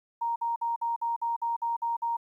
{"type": "tone bursts", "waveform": "sine", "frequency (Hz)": 932.3, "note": "A#5", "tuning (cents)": 0, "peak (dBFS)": -26, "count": 10, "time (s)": [0.21, 2.169], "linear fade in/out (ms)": 10, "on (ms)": 150, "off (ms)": 51, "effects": ["11-bit"]}